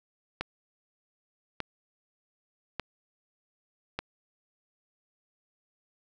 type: click train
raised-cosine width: 0.3 ms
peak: -15 dBFS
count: 4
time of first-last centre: 0.41-3.99 s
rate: 0.838 Hz
effects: none